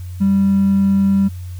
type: tone with hard clipping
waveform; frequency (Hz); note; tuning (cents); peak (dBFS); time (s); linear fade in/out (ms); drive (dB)
triangle; 196; G3; 0; -11; 0.2-1.29; 20; 3
effects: added 90 Hz sine -26 dBFS peak until 1.59 s + white hiss -48 dBFS RMS until 1.59 s